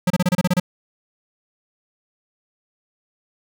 square tone bursts, 180 Hz, F#3, 47 cents flat, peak -15 dBFS, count 9, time 0.07-0.599 s, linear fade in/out 5 ms, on 33 ms, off 29 ms, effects none

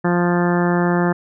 harmonic tone, 175.2 Hz, F3, 6 cents sharp, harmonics 1 / 2 / 3 / 4 / 5 / 6 / 7 / 8 / 9 / 10, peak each -17 / -20 / -26 / -26 / -27 / -30 / -30 / -31 / -31 / -29 dBFS, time 0.04-1.13 s, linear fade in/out 10 ms, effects none

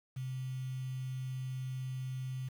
sine tone with quantisation, 129.7 Hz, C3, 15 cents flat, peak -36 dBFS, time 0.16-2.49 s, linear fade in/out 10 ms, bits 9, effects none

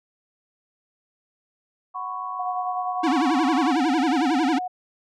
sine chord, F# suspended fourth, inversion none, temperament equal with one note detuned, 740 / 1001.6 / 1108.7 Hz, F#5 / B5 / C#6, 0 / +24 / 0 cents, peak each -35 / -34 / -30 dBFS, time 1.94-3.73 s, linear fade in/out 20 ms
sine tone, 730 Hz, F#5, 24 cents flat, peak -26 dBFS, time 2.39-4.68 s, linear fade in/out 10 ms
square tone with vibrato, 292 Hz, D4, 10 cents flat, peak -20 dBFS, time 3.03-4.59 s, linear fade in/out 10 ms, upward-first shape sine, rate 11 Hz, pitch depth 240 cents each way
effects low-pass 5000 Hz 12 dB/octave

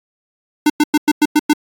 square tone bursts, 300 Hz, D4, 37 cents sharp, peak -9 dBFS, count 7, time 0.66-1.533 s, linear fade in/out 5 ms, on 39 ms, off 100 ms, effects AAC 64 kbps

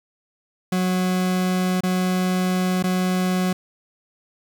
40% pulse tone with dropouts, 183.7 Hz, F#3, 12 cents flat, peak -18 dBFS, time 0.72-3.53 s, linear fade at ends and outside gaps 5 ms, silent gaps 1.807-1.834 / 2.827-2.838 s, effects 10-bit

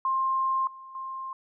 sine tone with level steps, 1058 Hz, C6, 19 cents sharp, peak -23 / -42 / -33 dBFS, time 0.05-1.33 s, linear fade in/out 2 ms, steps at 0.67 / 0.95 s, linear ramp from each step 2 ms, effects none

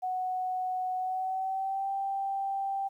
sine tone with pitch glide, 740 to 784 Hz, F#5 to G5, 0 to 0 cents, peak -29 dBFS, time 0.02-2.89 s, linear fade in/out 20 ms, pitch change +100 cents, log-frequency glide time 0.97-1.89 s, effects 11-bit

